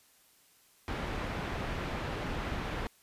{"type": "low-pass noise", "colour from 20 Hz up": "pink", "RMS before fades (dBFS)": -36, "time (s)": [0.88, 2.87], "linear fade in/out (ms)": 0, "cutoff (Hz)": 2500, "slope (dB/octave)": 12, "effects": ["white hiss -64 dBFS RMS until 3.02 s", "resampled to 32000 Hz"]}